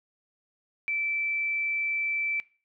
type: tone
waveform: sine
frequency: 2326 Hz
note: D7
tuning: 17 cents flat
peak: -26 dBFS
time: 0.88-2.4 s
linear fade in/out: 0 ms
effects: noise-tail reverb RT60 0.4 s tail -21 dB re dry